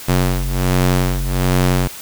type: ring-modulated tone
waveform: sawtooth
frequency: 91.3 Hz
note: F#2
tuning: 23 cents flat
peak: -7 dBFS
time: 0.08-1.88 s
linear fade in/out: 10 ms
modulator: 45 Hz
effects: white hiss -33 dBFS RMS until 2.01 s